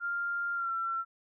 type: tone with pitch glide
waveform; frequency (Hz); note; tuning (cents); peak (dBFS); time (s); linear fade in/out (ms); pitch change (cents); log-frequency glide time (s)
sine; 1396.9 to 1351.7; F6 to E6; 0 to +43; -30; 0-1.05; 50; -57; 0.54-0.72
effects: none